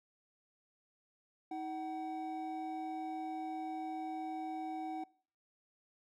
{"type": "tone pair together", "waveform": "triangle", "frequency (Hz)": [317.6, 754.6], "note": ["D#4", "F#5"], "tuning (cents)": [36, 34], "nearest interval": "octave + minor third", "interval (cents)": 1498, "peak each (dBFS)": [-40, -39], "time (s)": [1.51, 5.04], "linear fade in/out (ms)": 5, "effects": ["noise-tail reverb RT60 0.5 s tail -23 dB re dry"]}